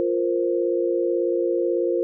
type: chord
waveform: sine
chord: F suspended fourth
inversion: none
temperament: just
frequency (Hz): 349.2 / 465.6 / 523.8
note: F4 / Bb4 / C5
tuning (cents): 0 / -2 / +2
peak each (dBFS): -22 / -25 / -25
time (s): 0-2.03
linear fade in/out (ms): 0
effects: none